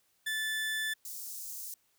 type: tone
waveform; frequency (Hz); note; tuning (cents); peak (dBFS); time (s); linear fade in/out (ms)
30% pulse; 1750; A6; -10; -29; 0.26-0.94; 10
type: high-pass noise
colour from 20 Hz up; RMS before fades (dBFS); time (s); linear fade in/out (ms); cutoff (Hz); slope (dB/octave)
white; -42; 1.05-1.74; 2; 5600; 24
effects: white hiss -72 dBFS RMS until 1.98 s